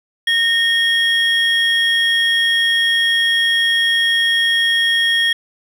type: tone pair together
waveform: triangle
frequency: 1842 / 3282 Hz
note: A#6 / G#7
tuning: -21 / -21 cents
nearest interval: minor seventh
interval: 1000 cents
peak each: -14 dBFS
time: 0.27-5.33 s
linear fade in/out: 5 ms
effects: none